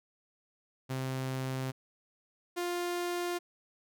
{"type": "tone pair in turn", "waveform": "sawtooth", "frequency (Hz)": [131.2, 351.1], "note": ["C3", "F4"], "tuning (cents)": [5, 9], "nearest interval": "octave + perfect fourth", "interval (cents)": 1704, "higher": "second", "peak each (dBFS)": [-29, -28], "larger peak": "second", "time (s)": [[0.89, 1.72], [2.56, 3.39]], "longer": "neither", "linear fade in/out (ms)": 20, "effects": []}